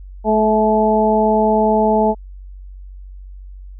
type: harmonic tone with a mistuned harmonic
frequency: 215.7 Hz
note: A3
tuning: 34 cents flat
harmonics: 1 / 2 / 3 / 4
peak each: -17 / -17 / -17 / -17 dBFS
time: 0.24-2.15 s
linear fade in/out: 50 ms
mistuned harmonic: 3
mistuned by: +18 cents
effects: added 47 Hz sine -32 dBFS peak until 3.79 s